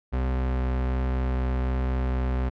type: tone with vibrato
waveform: 40% pulse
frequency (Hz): 64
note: C2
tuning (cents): -38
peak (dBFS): -22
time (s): 0.12-2.5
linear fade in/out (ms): 20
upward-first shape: triangle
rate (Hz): 1.3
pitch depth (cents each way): 8
effects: low-pass 2000 Hz 12 dB/octave + MP3 96 kbps